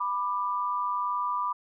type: tone pair together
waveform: sine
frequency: 987.8 / 1185.9 Hz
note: B5 / D6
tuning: 0 / +16 cents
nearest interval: minor third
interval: 316 cents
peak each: -29 / -29 dBFS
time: 0-1.53 s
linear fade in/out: 10 ms
effects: none